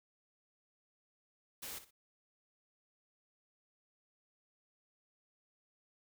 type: noise with echo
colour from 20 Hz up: white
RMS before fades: -45 dBFS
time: 1.62-1.79 s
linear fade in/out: 10 ms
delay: 60 ms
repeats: 2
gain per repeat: -12 dB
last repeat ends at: 1.91 s
effects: none